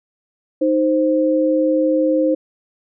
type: tone pair together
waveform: sine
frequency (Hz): 311 / 523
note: D#4 / C5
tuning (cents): -1 / -1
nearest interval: major sixth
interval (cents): 900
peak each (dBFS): -16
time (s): 0.61-2.35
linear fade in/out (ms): 10
effects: none